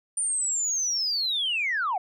sine linear sweep, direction down, 9200 to 691 Hz, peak -23 dBFS, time 0.17-1.98 s, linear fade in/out 5 ms, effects tanh soft clip ceiling -19 dBFS

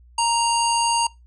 harmonic tone, 932.3 Hz, A#5, in tune, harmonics 1 / 3 / 5 / 7 / 9 / 10, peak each -19 / -26 / -27 / -30 / -30 / -32 dBFS, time 0.18-1.07 s, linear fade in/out 5 ms, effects noise-tail reverb RT60 0.2 s tail -21 dB re dry + added 60 Hz sine -47 dBFS peak until 1.26 s

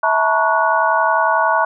sine tone cluster, 652 / 881 / 952 / 1110 / 1467 Hz, E5 / A5 / A#5 / C#6 / F#6, -19 / +2 / +36 / +2 / -15 cents, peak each -19 dBFS, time 0.03-1.65 s, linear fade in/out 5 ms, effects none

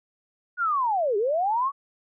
sine linear two-way sweep, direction down then up, 1477 to 388.5 to 1144 Hz, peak -21 dBFS, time 0.57-1.72 s, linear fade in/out 50 ms, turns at 1.17 s, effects none

